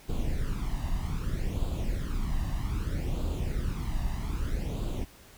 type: noise with flanger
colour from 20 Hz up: brown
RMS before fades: -30 dBFS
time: 0.08-5.05 s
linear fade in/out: 20 ms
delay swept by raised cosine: 0.26 to 1.07 ms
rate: 0.63 Hz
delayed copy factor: +0.9
effects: pink hiss -54 dBFS RMS until 5.37 s